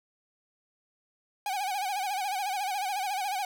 45% pulse tone with vibrato, 784 Hz, G5, in tune, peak -29 dBFS, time 1.46-3.45 s, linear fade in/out 2 ms, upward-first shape sine, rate 14 Hz, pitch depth 110 cents each way, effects none

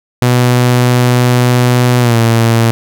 sawtooth tone with pitch glide, 123.47 to 115.2 Hz, B2 to A#2, 0 to -20 cents, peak -3 dBFS, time 0.22-2.71 s, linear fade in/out 0 ms, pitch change -120 cents, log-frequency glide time 2-2.17 s, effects none

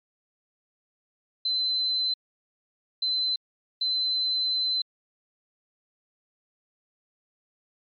sine tone bursts at uneven times, 4055 Hz, B7, 45 cents sharp, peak -23 dBFS, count 3, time 1.45-2.14 / 3.02-3.36 / 3.81-4.82 s, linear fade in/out 5 ms, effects MP3 48 kbps

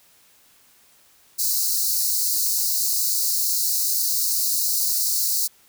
white high-pass noise, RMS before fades -22 dBFS, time 1.38-5.48 s, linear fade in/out 20 ms, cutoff 4100 Hz, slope 96 dB/octave, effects white hiss -56 dBFS RMS until 5.68 s

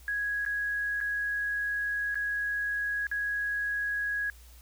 sine tone with dropouts, 1661.2 Hz, G#6, in tune, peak -28 dBFS, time 0.08-4.3 s, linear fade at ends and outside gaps 1 ms, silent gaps 0.451-0.462 / 1.004-1.011 / 2.145-2.155 / 3.069-3.114 s, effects added 60 Hz sine -50 dBFS peak until 4.61 s + white hiss -58 dBFS RMS until 4.61 s

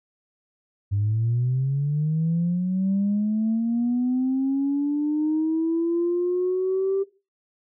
sine linear sweep, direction up, 98.5 to 392.8 Hz, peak -19 dBFS, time 0.91-7.04 s, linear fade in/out 20 ms, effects noise-tail reverb RT60 0.3 s tail -18 dB re dry + tanh soft clip ceiling -16 dBFS

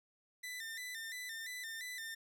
sawtooth tone with vibrato, 1897 Hz, A#6, 30 cents sharp, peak -39 dBFS, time 0.43-2.15 s, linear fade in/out 10 ms, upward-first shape square, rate 2.9 Hz, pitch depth 87 cents each way, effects none

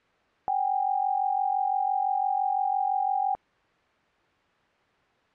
sine tone pair together, 763.1 / 809 Hz, G5 / G#5, -47 / -46 cents, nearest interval minor second, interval 101 cents, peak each -26 dBFS, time 0.48-3.35 s, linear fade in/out 0 ms, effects white hiss -63 dBFS RMS until 5.34 s + low-pass 2000 Hz 12 dB/octave

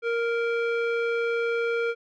square tone with low-pass filter, 466.2 Hz, A#4, in tune, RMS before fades -26 dBFS, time 0.02-1.95 s, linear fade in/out 50 ms, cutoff 2100 Hz, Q 2, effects none

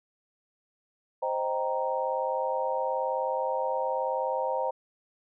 sine chord, C minor seventh, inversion none, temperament equal, 523.3 / 622.3 / 784 / 932.3 Hz, C5 / Eb5 / G5 / Bb5, 0 / 0 / 0 / 0 cents, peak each -30 / -34 / -34 / -31 dBFS, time 1.22-4.71 s, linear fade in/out 10 ms, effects none

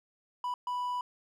triangle tone bursts at uneven times, 987 Hz, B5, 1 cent flat, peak -29 dBFS, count 2, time 0.44-0.54 / 0.67-1.01 s, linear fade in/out 2 ms, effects none

